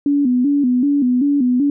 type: tone with vibrato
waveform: sine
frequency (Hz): 266.5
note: C4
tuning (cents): +32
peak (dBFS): -12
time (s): 0.06-1.7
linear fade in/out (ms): 2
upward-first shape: square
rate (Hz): 2.6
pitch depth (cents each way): 120
effects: none